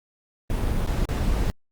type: noise with dropouts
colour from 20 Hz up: brown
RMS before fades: -23 dBFS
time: 0.5-1.5 s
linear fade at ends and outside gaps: 0 ms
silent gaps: 0.863-0.873 / 1.053-1.089 s
effects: Opus 32 kbps